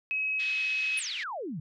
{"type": "tone", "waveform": "sine", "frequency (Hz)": 2556, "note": "D#7", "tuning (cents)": 46, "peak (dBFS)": -27, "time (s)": [0.11, 0.99], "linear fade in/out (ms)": 0}
{"type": "band-pass noise", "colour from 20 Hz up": "pink", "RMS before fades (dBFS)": -40, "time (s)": [0.39, 1.24], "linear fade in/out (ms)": 10, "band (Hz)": [2200, 4000], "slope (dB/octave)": 24}
{"type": "exponential sweep", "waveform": "sine", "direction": "down", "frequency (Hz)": [10630, 135], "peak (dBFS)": -33, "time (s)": [0.97, 1.6], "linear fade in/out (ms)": 5}
{"effects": []}